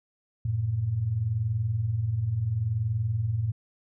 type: tone pair together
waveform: sine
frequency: 92.5 / 113.21 Hz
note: F#2 / A2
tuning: 0 / +50 cents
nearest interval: minor third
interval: 350 cents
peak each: -32 / -25 dBFS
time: 0.45-3.52 s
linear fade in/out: 5 ms
effects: none